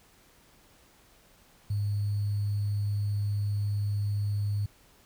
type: tone with sample-and-hold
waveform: sine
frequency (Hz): 102.5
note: G#2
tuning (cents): -22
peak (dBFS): -26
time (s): 1.7-4.66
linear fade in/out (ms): 5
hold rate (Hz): 4410
effects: pink hiss -60 dBFS RMS until 5.05 s